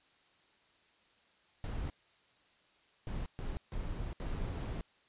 brown noise bursts at uneven times, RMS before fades -38 dBFS, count 5, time 1.64-1.9 / 3.07-3.26 / 3.39-3.57 / 3.72-4.13 / 4.2-4.81 s, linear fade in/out 0 ms, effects white hiss -68 dBFS RMS until 5.08 s + resampled to 8000 Hz

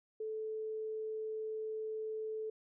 sine tone, 436.4 Hz, A4, 14 cents flat, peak -37 dBFS, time 0.2-2.5 s, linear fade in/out 5 ms, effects none

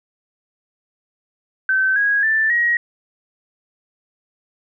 sine tone with pitch steps, 1539 / 1649.5 / 1767.8 / 1894.7 Hz, G6 / G#6 / A6 / A#6, -32 / -12 / +8 / +28 cents, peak -14 dBFS, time 1.69-2.77 s, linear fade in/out 2 ms, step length 270 ms, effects none

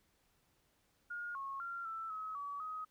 sine tone with pitch steps, 1426 / 1093 / 1381 / 1327 / 1279 / 1139 / 1261 Hz, F6 / C#6 / F6 / E6 / D#6 / C#6 / D#6, +36 / -25 / -20 / +11 / +47 / +47 / +23 cents, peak -40 dBFS, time 1.1-2.85 s, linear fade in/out 10 ms, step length 250 ms, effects pink hiss -75 dBFS RMS until 2.9 s

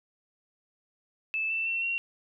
sine tone with pitch steps, 2626 / 2664 / 2703 / 2742 Hz, E7 / E7 / E7 / F7, -7 / +18 / +43 / -32 cents, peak -27 dBFS, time 1.34-1.98 s, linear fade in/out 0 ms, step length 160 ms, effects none

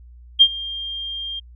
sine tone with ADSR envelope, 3200 Hz, G7, 35 cents sharp, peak -5 dBFS, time 0.39-1.4 s, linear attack 24 ms, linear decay 62 ms, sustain -21 dB, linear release 12 ms, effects added 60 Hz sine -41 dBFS peak until 1.55 s

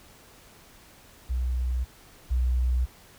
sine tone pair in turn, 62.4 / 62.17 Hz, B1 / B1, +19 / +12 cents, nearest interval unison, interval 7 cents, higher first, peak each -24 / -21 dBFS, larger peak second, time 1.29-1.85 / 2.3-2.86 s, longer neither, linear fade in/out 20 ms, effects pink hiss -53 dBFS RMS until 3.18 s

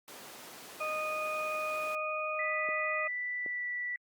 pink noise, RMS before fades -47 dBFS, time 0.08-1.95 s, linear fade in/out 0 ms
harmonic tone, 618 Hz, D#5, 12 cents flat, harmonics 1 / 2 / 4, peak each -36 / -36 / -37 dBFS, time 0.8-3.08 s, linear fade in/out 10 ms
sine tone with pitch glide, 1975.5 to 1960.7 Hz, B6 to B6, 0 to -13 cents, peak -33 dBFS, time 2.39-3.96 s, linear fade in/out 2 ms, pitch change -13 cents, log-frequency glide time 3.37-3.67 s
clicks, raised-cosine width 2 ms, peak -29 dBFS, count 2, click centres 2.688 / 3.462 s
effects high-pass 300 Hz 12 dB/octave + Opus 48 kbps

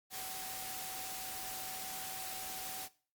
sine tone in noise, 758 Hz, F#5, 42 cents sharp, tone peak -49 dBFS, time 0.1-2.89 s, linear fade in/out 50 ms, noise white, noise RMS -43 dBFS, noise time 0.1-2.89 s, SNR -9 dB, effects noise-tail reverb RT60 0.4 s tail -19 dB re dry + Opus 48 kbps

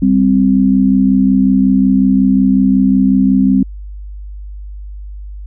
sine tone pair together, 196.12 / 261.6 Hz, G3 / C4, +1 / 0 cents, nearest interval perfect fourth, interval 499 cents, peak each -10 dBFS, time 0.02-3.63 s, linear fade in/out 5 ms, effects added 50 Hz sine -25 dBFS peak until 5.46 s

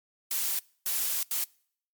blue noise bursts at uneven times, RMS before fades -29 dBFS, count 3, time 0.31-0.59 / 0.86-1.23 / 1.31-1.44 s, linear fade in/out 2 ms, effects noise-tail reverb RT60 0.6 s tail -26 dB re dry + MP3 96 kbps

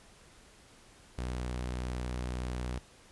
sawtooth tone, 61.74 Hz, B1, in tune, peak -30 dBFS, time 1.18-2.79 s, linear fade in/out 5 ms, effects pink hiss -58 dBFS RMS until 3.11 s + resampled to 24000 Hz

